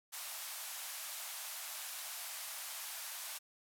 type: band-pass noise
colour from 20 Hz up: white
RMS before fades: -45 dBFS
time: 0.12-3.39 s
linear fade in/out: 20 ms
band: 620 to 15000 Hz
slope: 48 dB/octave
effects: none